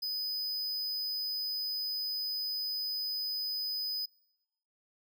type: tone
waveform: square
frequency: 5000 Hz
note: D#8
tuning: 8 cents sharp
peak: -33 dBFS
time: 0.02-4.06 s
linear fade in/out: 10 ms
effects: noise-tail reverb RT60 1.0 s tail -25 dB re dry